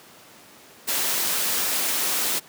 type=noise; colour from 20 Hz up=white; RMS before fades=-24 dBFS; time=0.87-2.4 s; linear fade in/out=20 ms; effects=pink hiss -48 dBFS RMS until 2.48 s + high-pass 200 Hz 12 dB/octave